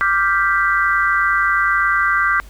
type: chord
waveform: sine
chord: G dominant seventh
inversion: second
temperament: equal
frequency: 1174.7 / 1396.9 / 1568 / 1975.5 Hz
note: D6 / F6 / G6 / B6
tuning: 0 / 0 / 0 / 0 cents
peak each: -18 / -21 / -17 / -22 dBFS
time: 0.01-2.4 s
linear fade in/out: 0 ms
effects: added 50 Hz sine -37 dBFS peak until 2.49 s + pink hiss -47 dBFS RMS until 2.49 s